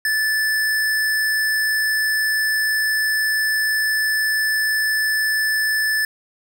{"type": "tone", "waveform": "square", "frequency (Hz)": 1747, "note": "A6", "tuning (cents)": -13, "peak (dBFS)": -18, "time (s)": [0.05, 6.05], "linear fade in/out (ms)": 2, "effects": []}